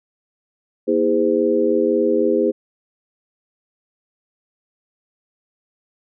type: tone cluster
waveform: sine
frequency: 239.3 / 325.3 / 409.1 / 511 Hz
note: A#3 / E4 / G#4 / C5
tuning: +46 / -23 / -26 / -41 cents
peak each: -23 / -20 / -18 / -20 dBFS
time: 0.87-2.52 s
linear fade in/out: 20 ms
effects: none